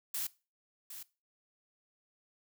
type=noise with echo; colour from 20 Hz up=blue; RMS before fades=-36 dBFS; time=0.14-0.27 s; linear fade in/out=5 ms; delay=760 ms; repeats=1; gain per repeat=-10 dB; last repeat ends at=1.03 s; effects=noise-tail reverb RT60 0.3 s tail -20 dB re dry